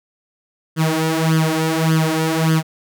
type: tone with flanger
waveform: sawtooth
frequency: 160 Hz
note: D#3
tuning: 49 cents sharp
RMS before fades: -17 dBFS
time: 0.76-2.63 s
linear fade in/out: 50 ms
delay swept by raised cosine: 0.62 to 4.12 ms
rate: 1.7 Hz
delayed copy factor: +0.8
effects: none